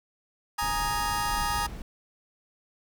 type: chord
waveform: sawtooth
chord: Ab suspended second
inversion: none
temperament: just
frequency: 830.6 / 934.4 / 1245.9 Hz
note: Ab5 / Bb5 / Eb6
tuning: 0 / +4 / +2 cents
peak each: -27 dBFS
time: 0.58-1.67 s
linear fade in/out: 10 ms
type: noise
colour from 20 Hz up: brown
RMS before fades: -36 dBFS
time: 0.61-1.82 s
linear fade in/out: 2 ms
effects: none